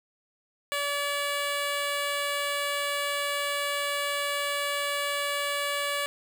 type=tone; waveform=10% pulse; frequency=573 Hz; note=D5; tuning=43 cents flat; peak=-19 dBFS; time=0.72-6.06 s; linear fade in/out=0 ms; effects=none